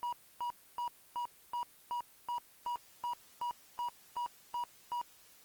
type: tone bursts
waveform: triangle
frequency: 963 Hz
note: B5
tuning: 44 cents flat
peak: -32 dBFS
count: 14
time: 0.03-5.014 s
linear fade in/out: 0 ms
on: 96 ms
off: 280 ms
effects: white hiss -61 dBFS RMS until 5.44 s + Opus 24 kbps